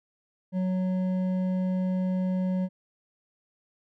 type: tone with hard clipping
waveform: sine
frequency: 185 Hz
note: F#3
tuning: in tune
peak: -26 dBFS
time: 0.52-2.69 s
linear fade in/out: 50 ms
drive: 7 dB
effects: none